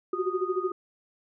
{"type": "tone cluster", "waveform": "sine", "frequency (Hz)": [360.1, 373.4, 386.7, 1238], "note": ["F#4", "F#4", "G4", "D#6"], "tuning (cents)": [-47, 16, -24, -9], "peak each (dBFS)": [-31, -30, -33, -33], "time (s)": [0.13, 0.72], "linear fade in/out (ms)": 5, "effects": []}